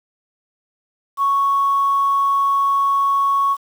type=tone; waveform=sine; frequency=1108.7 Hz; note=C#6; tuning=in tune; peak=-13 dBFS; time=1.17-3.57 s; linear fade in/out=50 ms; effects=tanh soft clip ceiling -9 dBFS + 7-bit